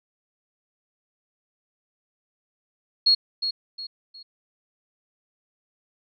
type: tone with echo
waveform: sine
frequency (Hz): 4308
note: C8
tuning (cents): +50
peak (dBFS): -14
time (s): 3.06-3.15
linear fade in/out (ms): 10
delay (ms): 360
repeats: 3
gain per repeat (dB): -9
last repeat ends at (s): 4.23
effects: none